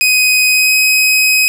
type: tone with pitch glide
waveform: sawtooth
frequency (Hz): 2508 to 2527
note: D#7 to D#7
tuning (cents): +13 to +26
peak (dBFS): -5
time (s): 0.01-1.48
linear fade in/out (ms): 0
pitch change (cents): +13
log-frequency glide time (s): 0.48-0.74
effects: none